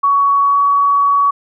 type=tone with pitch glide; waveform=sine; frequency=1122 to 1129.2 Hz; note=C#6 to C#6; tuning=+21 to +32 cents; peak=-9 dBFS; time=0.03-1.31 s; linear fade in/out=10 ms; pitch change=+11 cents; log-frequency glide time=0.42-0.59 s; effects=none